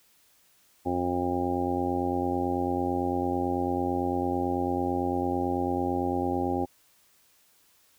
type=harmonic tone; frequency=89 Hz; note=F2; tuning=33 cents sharp; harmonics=1 / 2 / 3 / 4 / 5 / 6 / 7 / 8 / 9; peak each=-36 / -40 / -30 / -31 / -40 / -36 / -41 / -40 / -31 dBFS; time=0.85-6.66 s; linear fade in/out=20 ms; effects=white hiss -63 dBFS RMS until 7.98 s